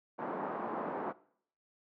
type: band-pass noise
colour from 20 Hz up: white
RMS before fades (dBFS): -38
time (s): 0.18-1.13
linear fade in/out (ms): 20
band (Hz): 190 to 1100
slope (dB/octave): 24
effects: noise-tail reverb RT60 0.6 s tail -20 dB re dry